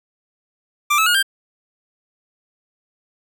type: tone with pitch steps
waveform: 25% pulse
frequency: 1180 / 1301.8 / 1436.1 / 1584.2 Hz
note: D6 / E6 / F6 / G6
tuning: +8 / -22 / +48 / +18 cents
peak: -10 dBFS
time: 0.9-1.228 s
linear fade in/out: 10 ms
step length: 82 ms
effects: none